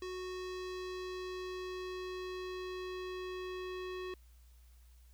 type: tone with low-pass filter sweep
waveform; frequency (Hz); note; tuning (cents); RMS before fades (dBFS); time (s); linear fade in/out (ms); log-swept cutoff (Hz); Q
square; 368.2; F#4; -8; -42; 0.02-4.14; 2; 5400 to 3400; 1.4
effects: added 60 Hz sine -57 dBFS peak until 5.13 s + white hiss -71 dBFS RMS until 5.13 s